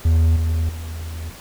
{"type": "tone with level steps", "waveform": "triangle", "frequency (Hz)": 81.2, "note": "E2", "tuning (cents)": -26, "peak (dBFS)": [-10, -15, -25], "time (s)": [0.05, 1.3], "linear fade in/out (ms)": 5, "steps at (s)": [0.36, 0.69], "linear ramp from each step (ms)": 2, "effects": ["pink hiss -40 dBFS RMS until 1.4 s"]}